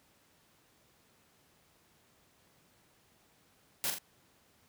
white noise with echo, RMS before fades -33 dBFS, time 3.84-3.9 s, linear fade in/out 0 ms, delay 42 ms, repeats 2, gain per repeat -5 dB, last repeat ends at 3.984 s, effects pink hiss -67 dBFS RMS until 4.68 s + high-pass 80 Hz 12 dB/octave

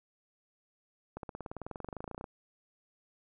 accelerating click train, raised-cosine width 1 ms, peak -26 dBFS, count 25, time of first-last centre 1.17-2.242 s, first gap 62 ms, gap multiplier 0.97, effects none

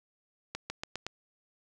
accelerating click train, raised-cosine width 0.2 ms, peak -18 dBFS, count 5, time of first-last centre 0.55-1.066 s, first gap 150 ms, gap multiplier 0.9, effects none

